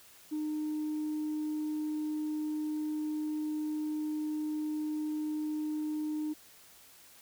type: tone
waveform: sine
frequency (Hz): 305.3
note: D#4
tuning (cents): -33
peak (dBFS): -30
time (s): 0.31-6.34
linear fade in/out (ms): 20
effects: tanh soft clip ceiling -29 dBFS + white hiss -57 dBFS RMS until 7.21 s